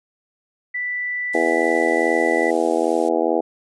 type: tone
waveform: sine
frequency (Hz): 1975.5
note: B6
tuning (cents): 0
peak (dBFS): -22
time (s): 0.74-2.51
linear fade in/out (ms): 10
type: noise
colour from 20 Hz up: blue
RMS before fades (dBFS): -38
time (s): 1.33-3.09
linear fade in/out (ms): 5
type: harmonic tone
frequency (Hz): 82.41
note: E2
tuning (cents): 0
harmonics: 3 / 4 / 5 / 6 / 7 / 8 / 9 / 10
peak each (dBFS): -29 / -22 / -24 / -22 / -30 / -24 / -27 / -28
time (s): 1.34-3.41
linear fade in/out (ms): 10
effects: resampled to 22050 Hz